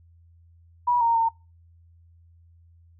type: tone with pitch steps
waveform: sine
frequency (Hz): 970 / 927 / 911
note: B5 / A#5 / A#5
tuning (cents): -31 / -10 / -40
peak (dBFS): -18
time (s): 0.87-1.29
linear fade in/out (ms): 10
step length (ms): 140
effects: noise-tail reverb RT60 0.3 s tail -25 dB re dry + added 84 Hz sine -52 dBFS peak until 2.99 s